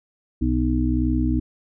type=harmonic tone; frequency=62.3 Hz; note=B1; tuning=16 cents sharp; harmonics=1 / 2 / 4 / 5; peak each=-22 / -27 / -23 / -24 dBFS; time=0.41-1.4 s; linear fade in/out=10 ms; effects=none